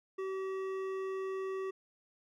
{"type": "tone with hard clipping", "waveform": "sine", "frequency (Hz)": 382.3, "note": "G4", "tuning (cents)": -43, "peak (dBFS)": -37, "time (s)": [0.18, 1.71], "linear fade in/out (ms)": 10, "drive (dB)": 11, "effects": []}